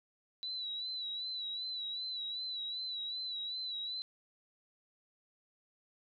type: tone with vibrato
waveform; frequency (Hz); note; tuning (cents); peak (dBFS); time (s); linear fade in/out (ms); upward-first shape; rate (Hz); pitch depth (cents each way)
sine; 3951; B7; 0; -37; 0.43-4.02; 0; sine; 2.6; 53
effects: none